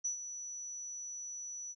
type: tone with ADSR envelope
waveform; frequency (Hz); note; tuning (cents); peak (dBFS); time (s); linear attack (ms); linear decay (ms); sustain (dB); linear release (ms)
sine; 5920; F#8; 0; -31; 0.04-1.75; 13; 110; -10; 43
effects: none